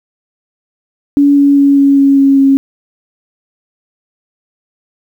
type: tone with pitch steps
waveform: sine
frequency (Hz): 284.3 / 282.3 / 280.4 / 278.4 / 276.5 / 274.6 / 272.7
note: C#4 / C#4 / C#4 / C#4 / C#4 / C#4 / C#4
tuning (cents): +44 / +32 / +20 / +8 / -4 / -16 / -28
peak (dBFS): -4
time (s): 1.17-2.57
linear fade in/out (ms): 0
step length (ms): 200
effects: 7-bit